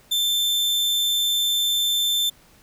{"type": "tone", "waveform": "40% pulse", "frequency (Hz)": 3550, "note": "A7", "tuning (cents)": 15, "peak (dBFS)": -18, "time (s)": [0.11, 2.3], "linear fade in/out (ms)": 10, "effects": ["pink hiss -54 dBFS RMS until 2.62 s"]}